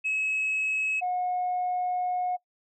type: tone pair in turn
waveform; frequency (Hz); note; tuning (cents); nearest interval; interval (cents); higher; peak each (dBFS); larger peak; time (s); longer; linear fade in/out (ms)
sine; 2571 / 725; E7 / F#5; -44 / -35; octave + minor seventh; 2191; first; -24; neither; 0.04-1.01 / 1.01-2.37; second; 20
effects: noise-tail reverb RT60 0.1 s tail -21 dB re dry + tanh soft clip ceiling -22 dBFS